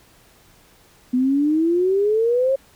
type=exponential sweep; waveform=sine; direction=up; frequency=246.9 to 547 Hz; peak=-15 dBFS; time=1.13-2.56 s; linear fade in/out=10 ms; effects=pink hiss -53 dBFS RMS until 2.75 s